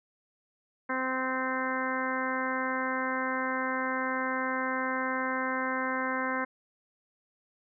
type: harmonic tone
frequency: 259.6 Hz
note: C4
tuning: 13 cents flat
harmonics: 1 / 2 / 3 / 4 / 5 / 6 / 7 / 8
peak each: -35 / -36 / -40 / -34 / -39 / -35 / -38 / -40 dBFS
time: 0.89-6.45 s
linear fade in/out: 10 ms
effects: none